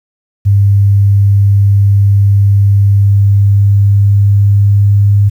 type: tone with pitch glide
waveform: sine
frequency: 100 to 101.34 Hz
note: G2 to G#2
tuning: +35 to -42 cents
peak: -4 dBFS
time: 0.45-5.3 s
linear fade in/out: 20 ms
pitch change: +23 cents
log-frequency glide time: 3-5.18 s
effects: 7-bit